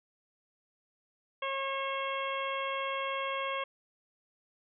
harmonic tone, 543 Hz, C#5, 36 cents flat, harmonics 1 / 2 / 3 / 4 / 5 / 6, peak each -37 / -35 / -44 / -40 / -42 / -43 dBFS, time 1.42-3.64 s, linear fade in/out 5 ms, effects none

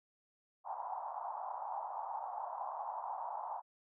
white band-pass noise, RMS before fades -42 dBFS, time 0.64-3.62 s, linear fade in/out 50 ms, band 740 to 960 Hz, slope 48 dB/octave, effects none

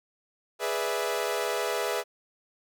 sawtooth chord, E dominant seventh, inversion first, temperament equal with one note detuned, 415.3 / 491.9 / 587.3 / 659.3 Hz, G#4 / B4 / D5 / E5, 0 / -7 / 0 / 0 cents, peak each -28 / -28 / -32 / -29 dBFS, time 0.59-2.04 s, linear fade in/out 50 ms, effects none

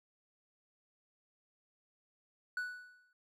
triangle tone with exponential decay, 1480 Hz, F#6, in tune, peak -31 dBFS, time 2.57-3.13 s, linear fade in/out 2 ms, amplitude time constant 120 ms, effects none

